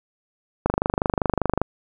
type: click train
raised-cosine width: 1 ms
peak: -5 dBFS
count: 25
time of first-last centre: 0.66-1.616 s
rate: 25.1 Hz
effects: none